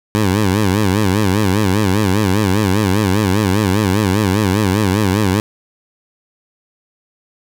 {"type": "tone with vibrato", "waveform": "15% pulse", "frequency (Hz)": 100, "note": "G2", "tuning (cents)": 35, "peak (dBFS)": -6, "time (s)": [0.15, 5.4], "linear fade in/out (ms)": 0, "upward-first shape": "sine", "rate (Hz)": 5, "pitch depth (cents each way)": 150, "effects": []}